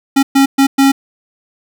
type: tone bursts at uneven times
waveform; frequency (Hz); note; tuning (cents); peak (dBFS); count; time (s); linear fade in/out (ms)
square; 273.1; C#4; -26; -7; 4; 0.16-0.23 / 0.35-0.46 / 0.58-0.67 / 0.78-0.92; 10
effects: none